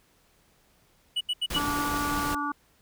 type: tone bursts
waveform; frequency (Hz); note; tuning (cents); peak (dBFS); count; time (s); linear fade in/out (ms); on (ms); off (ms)
triangle; 2944; F#7; -9; -23; 4; 1.16-1.59; 10; 49; 78
type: noise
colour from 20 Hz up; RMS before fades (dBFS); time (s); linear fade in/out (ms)
pink; -33; 1.5-2.35; 5
type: harmonic tone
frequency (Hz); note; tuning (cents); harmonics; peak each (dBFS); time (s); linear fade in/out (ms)
290; D4; -22; 1 / 3 / 4 / 5; -33 / -35 / -30 / -35; 1.56-2.52; 5
effects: pink hiss -64 dBFS RMS until 2.81 s